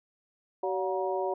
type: harmonic tone with a mistuned harmonic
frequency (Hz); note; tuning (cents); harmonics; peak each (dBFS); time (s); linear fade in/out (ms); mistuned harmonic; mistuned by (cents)
189.6; F#3; +43; 2 / 3 / 4 / 5; -31 / -33 / -34 / -35; 0.63-1.34; 5; 4; -82
effects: none